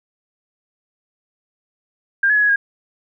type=tone with pitch steps; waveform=sine; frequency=1600 / 1700 / 1684 / 1673 / 1629 Hz; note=G6 / G#6 / G#6 / G#6 / G#6; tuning=+35 / +40 / +24 / +12 / -34 cents; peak=-12 dBFS; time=2.23-2.56 s; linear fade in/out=5 ms; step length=66 ms; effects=none